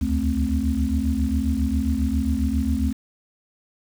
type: tone cluster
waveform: sine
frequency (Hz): 69.9 / 77.3 / 219.5 / 262.1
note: C#2 / D#2 / A3 / C4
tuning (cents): +15 / -11 / -4 / +3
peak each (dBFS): -25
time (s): 0.01-2.93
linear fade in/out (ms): 10
effects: 7-bit